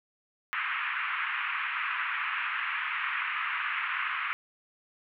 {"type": "band-pass noise", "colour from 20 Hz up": "pink", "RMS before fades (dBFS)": -32, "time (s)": [0.53, 4.33], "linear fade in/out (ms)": 0, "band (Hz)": [1100, 2700], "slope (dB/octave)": 48, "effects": []}